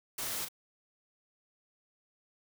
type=noise with echo; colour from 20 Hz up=white; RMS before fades=-37 dBFS; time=0.18-0.45 s; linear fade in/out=5 ms; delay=36 ms; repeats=1; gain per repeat=-7 dB; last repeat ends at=0.486 s; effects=none